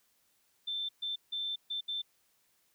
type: tone bursts at uneven times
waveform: sine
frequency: 3551 Hz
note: A7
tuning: 15 cents sharp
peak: -33 dBFS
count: 5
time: 0.67-0.89 / 1.02-1.16 / 1.32-1.56 / 1.7-1.81 / 1.88-2.02 s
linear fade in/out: 10 ms
effects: white hiss -72 dBFS RMS until 2.74 s